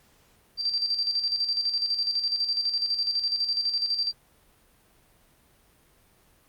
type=tone with tremolo; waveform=sine; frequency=4699 Hz; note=D8; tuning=in tune; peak=-22 dBFS; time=0.57-4.13 s; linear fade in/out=50 ms; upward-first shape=square; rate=12 Hz; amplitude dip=55%; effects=pink hiss -61 dBFS RMS until 6.48 s + Opus 48 kbps